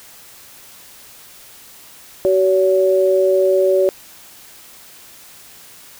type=tone pair together; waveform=sine; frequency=378.4 / 567 Hz; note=F#4 / C#5; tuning=+39 / +39 cents; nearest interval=perfect fifth; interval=700 cents; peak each=-14 dBFS; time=2.25-3.89 s; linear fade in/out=0 ms; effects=white hiss -42 dBFS RMS until 5.99 s